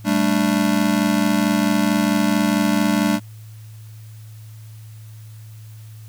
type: chord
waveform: square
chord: G suspended second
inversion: none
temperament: just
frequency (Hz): 196 / 220.5 / 294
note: G3 / A3 / D4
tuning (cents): 0 / +4 / +2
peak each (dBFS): -21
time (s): 0.04-3.2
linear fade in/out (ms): 50
effects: added 109 Hz sine -36 dBFS peak until 6.08 s + white hiss -52 dBFS RMS until 6.08 s